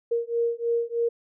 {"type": "beating tone pair", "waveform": "sine", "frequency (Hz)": [466.2, 469.4], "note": ["A#4", "A#4"], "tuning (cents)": [0, 12], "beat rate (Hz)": 3.2, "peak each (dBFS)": -26, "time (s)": [0.11, 1.09], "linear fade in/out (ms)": 10, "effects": []}